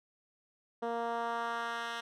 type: tone with band-pass filter sweep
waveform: 10% pulse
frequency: 233.1 Hz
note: A#3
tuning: in tune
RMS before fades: -36 dBFS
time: 0.82-2.01 s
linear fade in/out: 10 ms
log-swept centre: 500 to 2400 Hz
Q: 1.1
effects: none